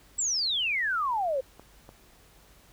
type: exponential sweep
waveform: sine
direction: down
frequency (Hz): 7910 to 507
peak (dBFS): -25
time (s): 0.18-1.41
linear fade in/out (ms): 10
type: clicks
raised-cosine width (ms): 1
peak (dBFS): -32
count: 2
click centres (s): 1.596 / 1.891
effects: added 50 Hz sine -60 dBFS peak until 2.72 s + pink hiss -58 dBFS RMS until 2.72 s